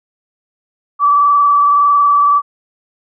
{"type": "tone with frequency modulation", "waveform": "sine", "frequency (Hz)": 1155, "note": "D6", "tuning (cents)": -29, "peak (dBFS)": -7, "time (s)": [0.99, 2.42], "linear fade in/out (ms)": 50, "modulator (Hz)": 21.7, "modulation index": 0.83, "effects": []}